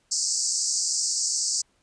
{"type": "band-pass noise", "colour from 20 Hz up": "white", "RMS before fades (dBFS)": -26, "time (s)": [0.11, 1.62], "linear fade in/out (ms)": 10, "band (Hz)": [4600, 8300], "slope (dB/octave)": 96, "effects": ["pink hiss -67 dBFS RMS until 1.82 s", "resampled to 22050 Hz"]}